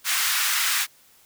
pink high-pass noise, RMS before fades -23 dBFS, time 0.04-0.87 s, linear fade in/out 50 ms, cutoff 1300 Hz, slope 24 dB/octave, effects white hiss -56 dBFS RMS until 1.25 s

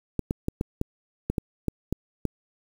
clicks, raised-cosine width 3 ms, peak -12 dBFS, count 10, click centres 0.193 / 0.309 / 0.484 / 0.611 / 0.814 / 1.3 / 1.382 / 1.683 / 1.926 / 2.253 s, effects 7-bit

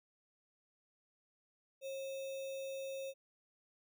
sine tone with sample-and-hold, 540 Hz, C#5, 45 cents flat, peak -40 dBFS, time 1.81-3.14 s, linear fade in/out 50 ms, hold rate 3150 Hz, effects none

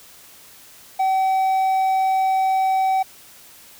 triangle tone with hard clipping, 763 Hz, G5, 47 cents flat, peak -17 dBFS, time 0.99-3.03 s, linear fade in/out 10 ms, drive 6 dB, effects white hiss -46 dBFS RMS until 3.79 s

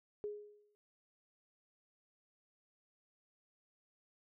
sine tone with exponential decay, 416.2 Hz, G#4, 4 cents sharp, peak -36 dBFS, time 0.24-0.75 s, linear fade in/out 0 ms, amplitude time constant 110 ms, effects none

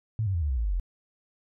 sine tone with pitch steps, 110 / 96.32 / 84.33 / 73.84 / 64.66 / 56.61 / 49.57 / 43.4 Hz, A2 / G2 / E2 / D2 / C2 / A1 / G1 / F1, 0 / -30 / +40 / +10 / -20 / +50 / +20 / -10 cents, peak -24 dBFS, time 0.19-0.798 s, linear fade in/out 0 ms, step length 76 ms, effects none

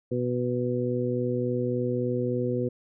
harmonic tone, 123.47 Hz, B2, in tune, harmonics 1 / 2 / 3 / 4, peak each -30 / -30 / -30 / -30 dBFS, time 0.11-2.69 s, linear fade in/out 10 ms, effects none

